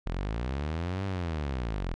sawtooth linear two-way sweep, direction up then down, 38.75 to 99 to 38.75 Hz, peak -26 dBFS, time 0.06-1.94 s, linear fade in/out 0 ms, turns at 1.05 s, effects low-pass 4000 Hz 12 dB/octave

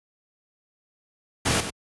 pink noise with echo, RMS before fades -22 dBFS, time 1.45-1.61 s, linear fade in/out 10 ms, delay 95 ms, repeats 1, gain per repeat -9 dB, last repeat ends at 1.705 s, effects high-pass 60 Hz 12 dB/octave + resampled to 24000 Hz

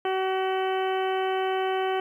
harmonic tone, 378.6 Hz, F#4, 40 cents sharp, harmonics 1 / 2 / 3 / 4 / 5 / 6 / 7 / 8, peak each -26 / -28 / -36 / -37 / -40 / -42 / -44 / -39 dBFS, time 0.05-2 s, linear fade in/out 2 ms, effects 10-bit

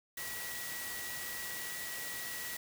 sine tone in noise, 1930 Hz, B6, 40 cents flat, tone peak -44 dBFS, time 0.17-2.57 s, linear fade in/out 5 ms, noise white, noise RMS -42 dBFS, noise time 0.17-2.57 s, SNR -5 dB, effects none

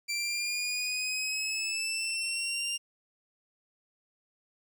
20% pulse linear sweep, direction up, 2343 to 2800 Hz, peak -25 dBFS, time 0.08-2.78 s, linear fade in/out 20 ms, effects 11-bit

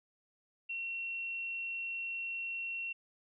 sine tone, 2725 Hz, F7, 43 cents flat, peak -36 dBFS, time 0.69-2.93 s, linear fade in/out 10 ms, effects none

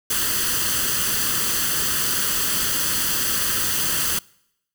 white noise with comb filter, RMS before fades -22 dBFS, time 0.1-4.19 s, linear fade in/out 5 ms, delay 0.65 ms, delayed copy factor +0.65, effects noise-tail reverb RT60 0.8 s tail -25 dB re dry

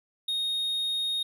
triangle tone, 3720 Hz, A#7, 4 cents flat, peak -25 dBFS, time 0.28-1.23 s, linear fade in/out 5 ms, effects none

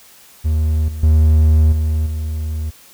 triangle tone with level steps, 77.8 Hz, D#2, in tune, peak -11 / -21 / -6 / -12 / -17 dBFS, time 0.44-2.71 s, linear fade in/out 20 ms, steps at 0.88 / 1.03 / 1.72 / 2.06 s, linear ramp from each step 5 ms, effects white hiss -45 dBFS RMS until 2.93 s

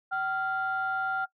sine tone pair together, 764.9 / 1394 Hz, G5 / F6, -43 / -4 cents, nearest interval minor seventh, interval 1039 cents, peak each -30 / -28 dBFS, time 0.11-1.26 s, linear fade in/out 20 ms, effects noise-tail reverb RT60 0.1 s tail -20 dB re dry + tanh soft clip ceiling -21 dBFS

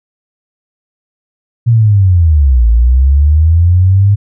sine linear two-way sweep, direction down then up, 120 to 55 to 102.8 Hz, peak -4 dBFS, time 1.66-4.16 s, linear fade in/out 20 ms, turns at 2.68 s, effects none

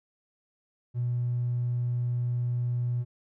triangle tone, 121.6 Hz, B2, 26 cents flat, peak -22 dBFS, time 0.94-3.05 s, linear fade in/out 50 ms, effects tanh soft clip ceiling -23 dBFS

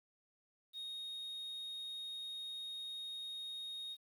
sine tone, 3729 Hz, A#7, in tune, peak -40 dBFS, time 0.73-3.97 s, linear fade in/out 50 ms, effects tanh soft clip ceiling -41 dBFS + 11-bit

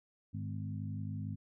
harmonic tone with a mistuned harmonic, 51.1 Hz, G#1, 27 cents flat, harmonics 2 / 3 / 4 / 5, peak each -39 / -43 / -45 / -47 dBFS, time 0.33-1.36 s, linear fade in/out 20 ms, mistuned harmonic 4, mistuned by +35 cents, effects none

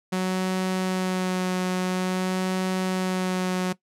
sawtooth tone with vibrato, 185 Hz, F#3, in tune, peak -19 dBFS, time 0.12-3.73 s, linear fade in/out 10 ms, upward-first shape sine, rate 0.49 Hz, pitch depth 14 cents each way, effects noise-tail reverb RT60 0.1 s tail -18 dB re dry + low-pass 11000 Hz 12 dB/octave

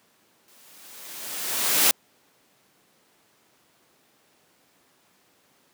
white noise with exponential growth, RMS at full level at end -17 dBFS, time 0.48-1.91 s, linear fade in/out 1 ms, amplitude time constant 310 ms, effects pink hiss -62 dBFS RMS until 5.73 s + high-pass 200 Hz 12 dB/octave

